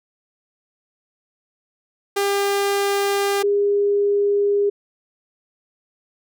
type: tone pair in turn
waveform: sawtooth / sine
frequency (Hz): 400.2 / 406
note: G4 / G#4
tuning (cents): +36 / -39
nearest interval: unison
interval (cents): 25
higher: second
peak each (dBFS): -14 / -15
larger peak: first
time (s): 2.16-3.43 / 3.43-4.7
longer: neither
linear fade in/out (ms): 10
effects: none